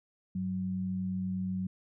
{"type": "tone pair together", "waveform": "sine", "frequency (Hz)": [98, 186.34], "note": ["G2", "F#3"], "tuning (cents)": [0, 13], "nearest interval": "major seventh", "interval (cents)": 1113, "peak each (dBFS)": [-40, -31], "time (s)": [0.35, 1.67], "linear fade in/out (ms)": 5, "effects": []}